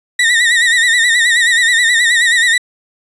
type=tone with vibrato; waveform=35% pulse; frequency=1892 Hz; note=A#6; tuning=25 cents sharp; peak=-7 dBFS; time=0.19-2.58 s; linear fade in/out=5 ms; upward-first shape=sine; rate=9.4 Hz; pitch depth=80 cents each way; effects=resampled to 22050 Hz + 8-bit